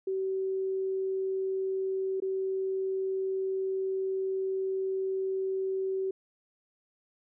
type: tone with dropouts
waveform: sine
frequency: 382 Hz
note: G4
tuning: 45 cents flat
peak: -28 dBFS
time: 0.07-6.11 s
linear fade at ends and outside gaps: 5 ms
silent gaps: 2.202-2.221 s
effects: none